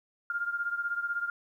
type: beating tone pair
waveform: sine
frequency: 1400 / 1416 Hz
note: F6 / F6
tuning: +4 / +23 cents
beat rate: 16 Hz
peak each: -31 / -35 dBFS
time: 0.3-1.3 s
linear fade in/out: 2 ms
effects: 11-bit